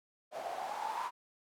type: noise with band-pass filter sweep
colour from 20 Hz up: white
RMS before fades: -39 dBFS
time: 0.31-1.11 s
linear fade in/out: 50 ms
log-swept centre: 630 to 1000 Hz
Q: 8.4
effects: none